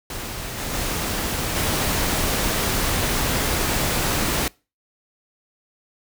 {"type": "noise with level steps", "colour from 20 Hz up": "pink", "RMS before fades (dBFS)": [-31, -28, -25, -22], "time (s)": [0.1, 4.48], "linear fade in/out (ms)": 2, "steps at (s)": [0.57, 0.73, 1.55], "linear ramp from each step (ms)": 20, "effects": ["noise-tail reverb RT60 0.3 s tail -24 dB re dry"]}